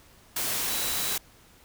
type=tone in noise; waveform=sine; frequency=3930 Hz; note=B7; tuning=9 cents flat; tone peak=-36 dBFS; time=0.69-1.16 s; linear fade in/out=5 ms; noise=white; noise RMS=-29 dBFS; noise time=0.36-1.18 s; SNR=-10 dB; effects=pink hiss -56 dBFS RMS until 1.64 s